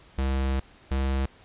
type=tone pair in turn; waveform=square; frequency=66.7 / 66.95 Hz; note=C2 / C2; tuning=+34 / +40 cents; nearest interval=unison; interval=6 cents; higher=second; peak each=-24 dBFS; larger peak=neither; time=0.18-0.6 / 0.91-1.26 s; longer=first; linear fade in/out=5 ms; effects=pink hiss -54 dBFS RMS until 1.44 s + resampled to 8000 Hz